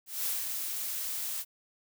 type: noise with ADSR envelope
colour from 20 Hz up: blue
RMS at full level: -31 dBFS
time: 0.06-1.45 s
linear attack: 200 ms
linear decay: 170 ms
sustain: -4 dB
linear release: 51 ms
effects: none